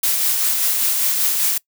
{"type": "noise with tremolo", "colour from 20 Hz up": "blue", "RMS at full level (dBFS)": -17, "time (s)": [0.03, 1.58], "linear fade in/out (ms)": 5, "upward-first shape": "sine", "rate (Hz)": 5.1, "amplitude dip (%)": 30, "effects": ["noise-tail reverb RT60 0.1 s tail -23 dB re dry"]}